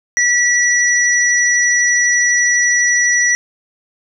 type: tone pair together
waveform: sine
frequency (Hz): 1944 / 5856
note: B6 / F#8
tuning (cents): -28 / -19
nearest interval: octave + perfect fifth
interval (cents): 1909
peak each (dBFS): -12 / -15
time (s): 0.17-3.35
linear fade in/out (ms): 0
effects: none